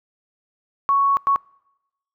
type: tone bursts at uneven times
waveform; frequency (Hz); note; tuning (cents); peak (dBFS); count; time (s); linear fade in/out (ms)
sine; 1111; C#6; +4; -14; 2; 0.89-1.17 / 1.27-1.36; 0
effects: noise-tail reverb RT60 0.9 s tail -26 dB re dry